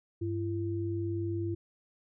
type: tone pair together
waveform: sine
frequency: 99.5 / 338.5 Hz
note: G2 / E4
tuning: +26 / +46 cents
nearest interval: octave + major sixth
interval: 2120 cents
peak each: -33 / -33 dBFS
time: 0.21-1.55 s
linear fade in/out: 10 ms
effects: none